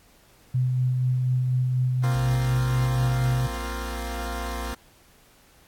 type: tone with tremolo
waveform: sine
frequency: 127 Hz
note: B2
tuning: 49 cents sharp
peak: -19 dBFS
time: 0.54-3.47 s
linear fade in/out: 10 ms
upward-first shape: sine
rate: 4.1 Hz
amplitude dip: 25%
type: chord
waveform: 10% pulse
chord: Bb suspended second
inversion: none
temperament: equal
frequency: 233.1 / 261.6 / 349.2 Hz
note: Bb3 / C4 / F4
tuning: 0 / 0 / 0 cents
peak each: -27 / -28 / -29 dBFS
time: 2.03-4.75 s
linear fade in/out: 10 ms
type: tone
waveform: triangle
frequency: 58.27 Hz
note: A#1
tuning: in tune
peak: -29 dBFS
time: 2.15-4.73 s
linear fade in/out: 0 ms
effects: pink hiss -57 dBFS RMS until 5.67 s + AAC 64 kbps